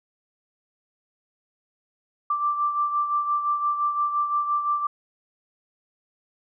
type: beating tone pair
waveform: sine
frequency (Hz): 1174.7 / 1180.5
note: D6 / D6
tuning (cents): 0 / +9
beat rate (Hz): 5.8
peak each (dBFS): -22 / -30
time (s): 2.3-4.87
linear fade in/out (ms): 5
effects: none